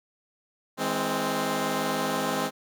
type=chord; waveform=10% pulse; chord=E augmented; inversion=none; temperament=equal with one note detuned; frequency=161.05 / 207.7 / 261.6 Hz; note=E3 / G#3 / B#3; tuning=-40 / 0 / 0 cents; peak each=-25 / -22 / -20 dBFS; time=0.77-2.51 s; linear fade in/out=50 ms; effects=none